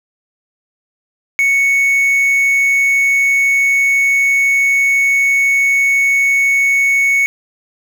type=tone with quantisation; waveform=triangle; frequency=2217 Hz; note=C#7; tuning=in tune; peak=-8 dBFS; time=1.39-7.26 s; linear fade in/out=0 ms; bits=6; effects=none